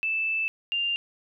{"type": "tone pair in turn", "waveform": "sine", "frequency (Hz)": [2637, 2794], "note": ["E7", "F7"], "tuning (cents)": [0, 0], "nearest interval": "minor second", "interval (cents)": 100, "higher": "second", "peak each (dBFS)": -24, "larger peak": "neither", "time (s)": [[0.03, 0.48], [0.72, 0.96]], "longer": "first", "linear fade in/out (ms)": 0, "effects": []}